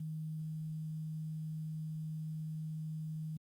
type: tone with quantisation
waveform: sine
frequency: 156.7 Hz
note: D#3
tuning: 13 cents sharp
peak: -38 dBFS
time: 0-3.37 s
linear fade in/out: 5 ms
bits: 11
effects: Opus 32 kbps